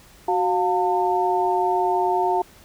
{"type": "tone cluster", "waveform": "sine", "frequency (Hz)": [370.4, 710, 899], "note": ["F#4", "F5", "A5"], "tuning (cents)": [2, 28, 37], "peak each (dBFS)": [-23, -22, -22], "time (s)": [0.28, 2.42], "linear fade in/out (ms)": 5, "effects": ["pink hiss -50 dBFS RMS until 2.64 s"]}